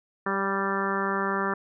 harmonic tone with a mistuned harmonic, 196 Hz, G3, in tune, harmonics 1 / 2 / 3 / 4 / 5 / 6 / 7 / 8 / 9, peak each -32 / -31 / -37 / -37 / -33 / -31 / -33 / -36 / -34 dBFS, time 0.26-1.54 s, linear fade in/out 5 ms, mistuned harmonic 3, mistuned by -18 cents, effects none

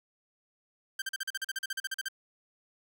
sawtooth tone bursts, 1568 Hz, G6, in tune, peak -28 dBFS, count 16, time 0.99-2.085 s, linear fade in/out 5 ms, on 30 ms, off 41 ms, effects none

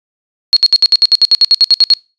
sine tone bursts, 4311 Hz, C#8, 49 cents flat, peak -3 dBFS, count 15, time 0.53-1.937 s, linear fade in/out 0 ms, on 35 ms, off 63 ms, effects noise-tail reverb RT60 0.3 s tail -25 dB re dry + resampled to 24000 Hz

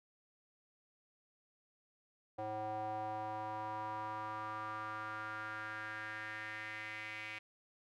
square tone with band-pass filter sweep, 107.8 Hz, A2, 35 cents flat, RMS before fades -43 dBFS, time 2.38-7.39 s, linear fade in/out 10 ms, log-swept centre 670 to 2300 Hz, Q 4.3, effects none

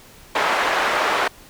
white band-pass noise, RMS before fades -20 dBFS, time 0.35-1.28 s, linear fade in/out 5 ms, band 510 to 1500 Hz, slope 12 dB/octave, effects pink hiss -46 dBFS RMS until 1.49 s

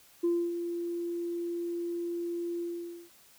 sine tone with ADSR envelope, 343.8 Hz, F4, 27 cents flat, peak -22 dBFS, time 0.23-3.1 s, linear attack 14 ms, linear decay 270 ms, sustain -9 dB, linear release 490 ms, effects tanh soft clip ceiling -21 dBFS + white hiss -59 dBFS RMS until 3.38 s

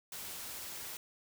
white noise, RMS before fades -44 dBFS, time 0.12-0.97 s, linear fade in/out 2 ms, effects none

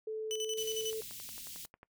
sine tone with pitch glide, 436.5 to 440.3 Hz, A4 to A4, -14 to +1 cents, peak -35 dBFS, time 0.07-1.01 s, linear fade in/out 5 ms, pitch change +15 cents, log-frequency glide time 0.42-0.54 s
25% pulse tone with tremolo, 3000 Hz, F#7, 23 cents sharp, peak -31 dBFS, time 0.31-0.91 s, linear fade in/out 0 ms, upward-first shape square, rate 11 Hz, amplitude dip 70%
white band-stop noise, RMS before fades -46 dBFS, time 0.57-1.66 s, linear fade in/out 5 ms, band 260 to 2600 Hz, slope 24 dB/octave
click train, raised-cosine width 0.5 ms, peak -37 dBFS, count 11, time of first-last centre 0.93-1.831 s, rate 11.1 Hz
effects noise-tail reverb RT60 0.1 s tail -22 dB re dry

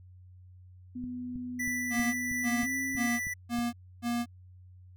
sine tone with pitch glide, 248.4 to 266.2 Hz, B3 to C4, +10 to +30 cents, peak -35 dBFS, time 0.95-3.08 s, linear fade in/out 10 ms, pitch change +120 cents, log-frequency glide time 2.46-2.77 s
click train, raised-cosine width 5 ms, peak -30 dBFS, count 9, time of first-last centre 1.04-3.588 s, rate 3.14 Hz
square tone with tremolo, 1975.5 Hz, B6, in tune, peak -31 dBFS, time 1.59-3.34 s, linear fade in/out 10 ms, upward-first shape triangle, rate 2.8 Hz, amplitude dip 25%
square tone bursts, 237.9 Hz, A#3, 35 cents sharp, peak -29 dBFS, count 5, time 1.9-4.26 s, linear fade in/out 50 ms, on 240 ms, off 290 ms
effects added 91 Hz sine -50 dBFS peak until 4.96 s

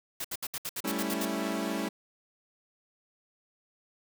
white noise bursts, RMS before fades -35 dBFS, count 10, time 0.2-1.253 s, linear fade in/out 5 ms, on 45 ms, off 67 ms
sawtooth chord, A dominant seventh, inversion third, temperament equal, 196 / 220 / 277.2 / 329.6 Hz, G3 / A3 / C#4 / E4, 0 / 0 / 0 / 0 cents, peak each -32 dBFS, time 0.84-1.89 s, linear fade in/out 10 ms
effects none

